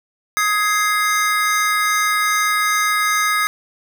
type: chord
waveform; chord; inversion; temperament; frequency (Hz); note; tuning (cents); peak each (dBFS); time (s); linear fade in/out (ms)
square; Ab major; second; equal with one note detuned; 1255.3 / 1661.2 / 2093; Eb6 / Ab6 / C7; +15 / 0 / 0; -19 / -23 / -21; 0.37-3.47; 0
effects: none